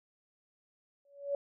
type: tone with exponential growth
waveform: sine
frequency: 565 Hz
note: C#5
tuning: 33 cents sharp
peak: -27 dBFS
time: 1.05-1.35 s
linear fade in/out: 2 ms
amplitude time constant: 64 ms
effects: none